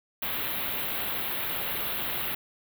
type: band-stop noise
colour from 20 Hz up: white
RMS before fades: -31 dBFS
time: 0.22-2.35 s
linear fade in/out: 5 ms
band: 3800 to 12000 Hz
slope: 48 dB/octave
effects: none